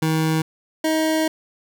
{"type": "tone pair in turn", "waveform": "25% pulse", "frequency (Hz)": [158.9, 316.1], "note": ["D#3", "D#4"], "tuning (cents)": [37, 27], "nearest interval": "octave", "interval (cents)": 1190, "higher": "second", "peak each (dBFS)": -14, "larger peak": "neither", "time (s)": [[0.02, 0.42], [0.84, 1.28]], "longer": "second", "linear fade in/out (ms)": 5, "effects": []}